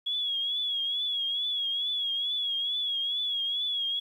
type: tone with vibrato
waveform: sine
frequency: 3346 Hz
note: G#7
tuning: 12 cents sharp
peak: -27 dBFS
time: 0.06-4 s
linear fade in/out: 10 ms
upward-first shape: triangle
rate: 2.3 Hz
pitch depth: 75 cents each way
effects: 10-bit